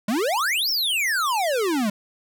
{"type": "exponential two-way sweep", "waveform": "square", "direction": "up then down", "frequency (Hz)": [196.3, 5588, 196.3], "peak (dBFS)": -21, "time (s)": [0.08, 1.9], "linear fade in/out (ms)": 5, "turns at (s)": 0.7, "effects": []}